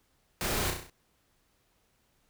pink noise with echo, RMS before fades -32 dBFS, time 0.41-0.7 s, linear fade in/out 0 ms, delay 33 ms, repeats 6, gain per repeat -4 dB, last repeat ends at 0.898 s, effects pink hiss -71 dBFS RMS until 2.29 s

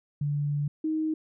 sine tone pair in turn, 145.4 / 313.7 Hz, D3 / D#4, -17 / +14 cents, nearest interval octave + minor second, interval 1331 cents, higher second, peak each -25 dBFS, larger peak neither, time 0.21-0.68 / 0.84-1.14 s, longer first, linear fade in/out 5 ms, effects none

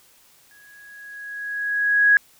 sine tone with exponential growth, 1661.2 Hz, G#6, in tune, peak -10 dBFS, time 0.51-2.17 s, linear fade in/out 1 ms, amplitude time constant 360 ms, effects white hiss -55 dBFS RMS until 2.39 s

